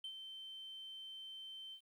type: tone with ADSR envelope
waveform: sine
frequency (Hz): 3100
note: G7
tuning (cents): -20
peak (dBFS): -40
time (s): 0.04-1.81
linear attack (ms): 4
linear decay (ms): 75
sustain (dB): -7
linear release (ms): 82
effects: tanh soft clip ceiling -41 dBFS + 12-bit